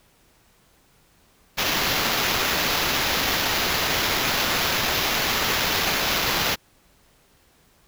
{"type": "noise with sample-and-hold", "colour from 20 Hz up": "blue", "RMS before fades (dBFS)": -23, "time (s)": [1.57, 6.56], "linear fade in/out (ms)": 20, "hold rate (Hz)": 8820, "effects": ["pink hiss -59 dBFS RMS until 7.87 s"]}